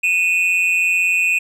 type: tone pair together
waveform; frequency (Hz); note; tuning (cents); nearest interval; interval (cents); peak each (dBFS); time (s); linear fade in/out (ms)
triangle; 2489 / 2667; D#7 / E7; 0 / +20; minor second; 120; -14 / -17; 0.03-1.39; 10
effects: none